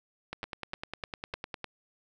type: two click trains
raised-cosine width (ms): 0.3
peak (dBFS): -21 / -20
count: 4 / 14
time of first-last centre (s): 0.44-1.338 / 0.33-1.643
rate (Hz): 3.34 / 9.9
effects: none